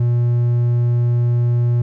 triangle tone, 120 Hz, B2, 49 cents flat, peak -11 dBFS, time 0-1.82 s, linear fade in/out 5 ms, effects none

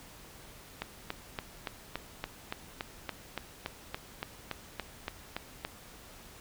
click train, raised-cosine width 0.3 ms, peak -18 dBFS, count 18, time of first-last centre 0.82-5.65 s, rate 3.52 Hz, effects pink hiss -52 dBFS RMS until 6.4 s

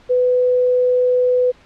sine tone, 499.2 Hz, B4, 19 cents sharp, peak -12 dBFS, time 0.09-1.52 s, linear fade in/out 20 ms, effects pink hiss -49 dBFS RMS until 1.65 s + low-pass 4000 Hz 12 dB/octave

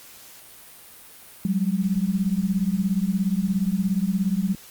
sine beating tone pair, 183.6 / 200.6 Hz, F#3 / G3, -13 / +40 cents, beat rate 17 Hz, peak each -23 dBFS, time 1.45-4.55 s, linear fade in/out 2 ms, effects white hiss -46 dBFS RMS until 4.7 s + Opus 48 kbps

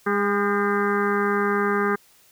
harmonic tone with a mistuned harmonic, 203.3 Hz, G#3, 37 cents flat, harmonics 1 / 2 / 4 / 5 / 6 / 7 / 8 / 9 / 10, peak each -26 / -23 / -32 / -34 / -26 / -35 / -28 / -35 / -37 dBFS, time 0.06-1.96 s, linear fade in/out 10 ms, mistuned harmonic 8, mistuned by -39 cents, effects white hiss -56 dBFS RMS until 2.31 s

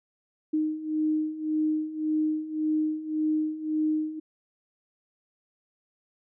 sine beating tone pair, 308.3 / 310.1 Hz, D#4 / D#4, -16 / -6 cents, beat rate 1.8 Hz, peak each -30 / -26 dBFS, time 0.53-4.2 s, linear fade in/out 10 ms, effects none

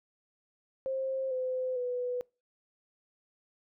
sine tone with pitch steps, 530 / 511.9 / 494.5 Hz, C5 / C5 / B4, +22 / -38 / +2 cents, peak -30 dBFS, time 0.86-2.21 s, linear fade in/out 0 ms, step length 450 ms, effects noise-tail reverb RT60 0.3 s tail -26 dB re dry

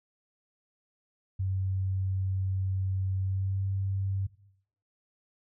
sine tone with pitch glide, 95.1 to 96.99 Hz, F#2 to G2, +48 to -18 cents, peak -27 dBFS, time 1.39-4.27 s, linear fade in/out 10 ms, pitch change +34 cents, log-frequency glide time 3.2-3.63 s, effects noise-tail reverb RT60 0.7 s tail -19 dB re dry

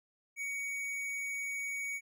sine tone with tanh clipping, 2244 Hz, C#7, 21 cents sharp, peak -37 dBFS, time 0.36-2.01 s, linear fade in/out 50 ms, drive 14 dB, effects none

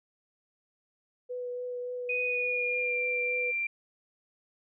sine tone with vibrato, 493.9 Hz, B4, in tune, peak -33 dBFS, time 1.29-3.52 s, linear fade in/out 20 ms, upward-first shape triangle, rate 3.5 Hz, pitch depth 13 cents each way
sine tone with pitch glide, 2489 to 2366 Hz, D#7 to D7, 0 to +12 cents, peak -28 dBFS, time 2.09-3.67 s, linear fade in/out 5 ms, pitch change -88 cents, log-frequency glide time 2.25-3.02 s
effects none

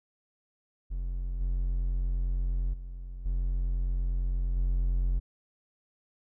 triangle tone with level steps, 44.35 Hz, F1, 27 cents sharp, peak -28 / -24 / -35 / -24 / -22 dBFS, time 0.9-5.2 s, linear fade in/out 20 ms, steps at 1.4 / 2.73 / 3.25 / 4.56 s, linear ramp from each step 10 ms, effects none

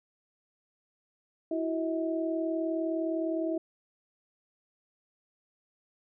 sine tone cluster, 327.7 / 367.5 / 641 Hz, E4 / F#4 / E5, -10 / -12 / -49 cents, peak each -30 / -37 / -33 dBFS, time 1.51-3.58 s, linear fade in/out 5 ms, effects none

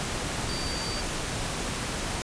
sine tone in noise, 4637 Hz, D8, 23 cents flat, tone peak -35 dBFS, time 0.49-1.01 s, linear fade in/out 0 ms, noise pink, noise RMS -31 dBFS, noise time 0-2.22 s, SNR -7 dB, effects resampled to 22050 Hz

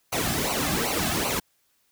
pink noise with flanger, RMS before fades -26 dBFS, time 0.12-1.4 s, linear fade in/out 10 ms, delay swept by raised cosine 0.57 to 2.17 ms, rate 2.6 Hz, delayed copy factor -0.85, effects white hiss -68 dBFS RMS until 1.91 s

